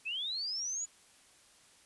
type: linear sweep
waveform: sine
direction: up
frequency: 2489 to 6960 Hz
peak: -34 dBFS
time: 0.05-0.86 s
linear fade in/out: 20 ms
effects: white hiss -62 dBFS RMS until 1.85 s + resampled to 24000 Hz